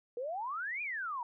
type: exponential two-way sweep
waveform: sine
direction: up then down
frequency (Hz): 463.4 to 2489 to 919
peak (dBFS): -35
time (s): 0.17-1.23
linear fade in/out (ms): 2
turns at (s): 0.82
effects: none